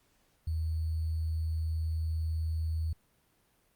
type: tone with sample-and-hold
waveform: sine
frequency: 80.2 Hz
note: E2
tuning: 47 cents flat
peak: -29 dBFS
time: 0.47-2.93 s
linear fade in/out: 5 ms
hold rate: 4410 Hz
effects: pink hiss -70 dBFS RMS until 3.75 s + Opus 48 kbps